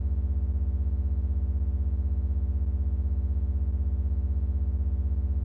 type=beating tone pair; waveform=triangle; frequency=65.41 / 81.41 Hz; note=C2 / E2; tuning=0 / -21 cents; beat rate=16 Hz; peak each=-23 / -27 dBFS; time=0-5.44 s; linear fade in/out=10 ms; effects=none